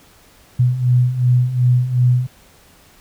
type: beating tone pair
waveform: sine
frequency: 122.5 / 125.2 Hz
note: B2 / B2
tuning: -14 / +24 cents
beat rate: 2.7 Hz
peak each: -18 / -13 dBFS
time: 0.59-2.27 s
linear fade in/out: 10 ms
effects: pink hiss -49 dBFS RMS until 3 s